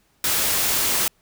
white noise, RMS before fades -21 dBFS, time 0.24-1.08 s, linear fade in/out 2 ms, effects pink hiss -63 dBFS RMS until 1.21 s

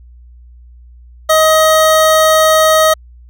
25% pulse tone, 630 Hz, D#5, 21 cents sharp, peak -3 dBFS, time 1.29-2.94 s, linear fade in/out 10 ms, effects added 60 Hz sine -36 dBFS peak until 3.29 s

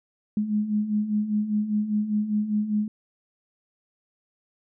sine beating tone pair, 207.1 / 212.1 Hz, G#3 / G#3, -5 / +37 cents, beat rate 5 Hz, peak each -29 / -23 dBFS, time 0.37-2.88 s, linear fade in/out 2 ms, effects none

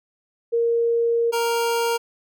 sine / 25% pulse tone pair in turn, 466.2 / 466.2 Hz, A#4 / A#4, 0 / 0 cents, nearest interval unison, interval 0 cents, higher neither, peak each -17 / -16 dBFS, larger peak second, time 0.52-1.32 / 1.32-1.98 s, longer first, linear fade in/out 20 ms, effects none

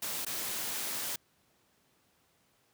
white noise with dropouts, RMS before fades -36 dBFS, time 0.02-1.16 s, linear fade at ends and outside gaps 5 ms, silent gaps 0.25-0.264 s, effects pink hiss -70 dBFS RMS until 2.73 s + high-pass 100 Hz 12 dB/octave

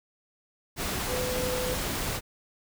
sine tone in noise, 503 Hz, B4, 32 cents sharp, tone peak -30 dBFS, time 1.06-1.78 s, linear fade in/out 50 ms, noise pink, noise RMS -31 dBFS, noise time 0.76-2.21 s, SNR -2 dB, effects none

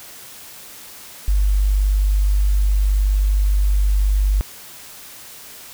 sine tone, 49.59 Hz, G1, 21 cents sharp, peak -13 dBFS, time 1.28-4.41 s, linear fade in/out 0 ms, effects white hiss -39 dBFS RMS until 5.73 s

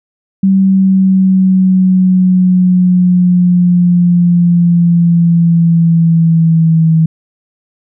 sine linear sweep, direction down, 192.9 to 160.8 Hz, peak -5 dBFS, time 0.43-7.06 s, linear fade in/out 5 ms, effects none

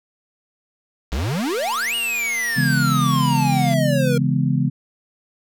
square exponential two-way sweep, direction up then down, 55 to 2919 to 465 Hz, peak -21 dBFS, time 1.12-4.18 s, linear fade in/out 5 ms, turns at 1.95 s
click train, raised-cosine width 0.2 ms, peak -19 dBFS, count 611, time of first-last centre 1.12-3.738 s, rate 233 Hz
sine chord, C# minor seventh, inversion none, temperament just, 138.59 / 166.31 / 207.9 / 249.5 Hz, C#3 / E3 / G#3 / B3, 0 / +16 / +2 / +18 cents, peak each -19 / -22 / -24 / -23 dBFS, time 2.56-4.7 s, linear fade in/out 20 ms
effects none

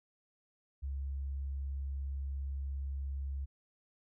sine tone, 68.6 Hz, C#2, 17 cents flat, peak -35 dBFS, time 0.82-3.46 s, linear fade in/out 20 ms, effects none

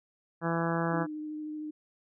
harmonic tone, 166.9 Hz, E3, 22 cents sharp, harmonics 1 / 2 / 3 / 4 / 5 / 6 / 7 / 8 / 9 / 10, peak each -31 / -34 / -36 / -37 / -38 / -39 / -39 / -40 / -41 / -41 dBFS, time 0.41-1.07 s, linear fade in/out 50 ms
sine tone with vibrato, 305.1 Hz, D#4, 34 cents flat, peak -35 dBFS, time 0.92-1.71 s, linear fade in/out 10 ms, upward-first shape sine, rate 13 Hz, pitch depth 12 cents each way
effects none

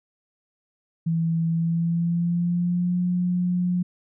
sine tone with pitch glide, 164.81 to 178.69 Hz, E3 to F3, 0 to +40 cents, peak -20 dBFS, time 1.06-3.83 s, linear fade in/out 10 ms, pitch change +140 cents, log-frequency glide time 1.49-2.99 s, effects none

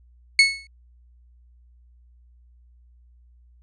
30% pulse tone with exponential decay, 2200 Hz, C#7, 14 cents flat, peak -6 dBFS, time 0.39-0.67 s, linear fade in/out 2 ms, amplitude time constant 59 ms, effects added 60 Hz sine -51 dBFS peak until 3.62 s + resampled to 22050 Hz

